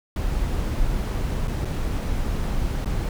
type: noise with dropouts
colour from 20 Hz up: brown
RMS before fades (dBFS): -24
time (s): 0.16-3.09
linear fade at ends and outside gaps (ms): 2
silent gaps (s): 1.475-1.479 / 1.649-1.653 / 2.847-2.857
effects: none